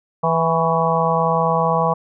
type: harmonic tone with a mistuned harmonic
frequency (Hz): 164.81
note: E3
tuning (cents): 0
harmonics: 1 / 3 / 4 / 5 / 6 / 7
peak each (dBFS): -22 / -22 / -22 / -22 / -22 / -22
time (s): 0.23-1.94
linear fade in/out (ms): 10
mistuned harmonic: 7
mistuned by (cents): -52
effects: none